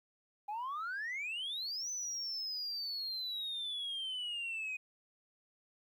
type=exponential two-way sweep; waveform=sine; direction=up then down; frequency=805 to 6100 to 2489 Hz; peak=-35 dBFS; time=0.48-4.77 s; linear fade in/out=10 ms; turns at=1.9 s; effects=tanh soft clip ceiling -35 dBFS + 12-bit